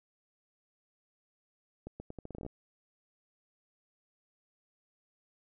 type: accelerating click train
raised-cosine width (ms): 2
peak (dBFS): -29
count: 12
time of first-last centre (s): 1.87-2.464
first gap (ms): 130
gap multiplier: 0.8
effects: none